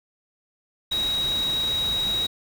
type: tone in noise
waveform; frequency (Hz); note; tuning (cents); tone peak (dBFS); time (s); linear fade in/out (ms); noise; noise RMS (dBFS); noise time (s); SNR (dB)
sine; 3818; A#7; +41; -22; 0.91-2.27; 10; pink; -35; 0.91-2.27; +10
effects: none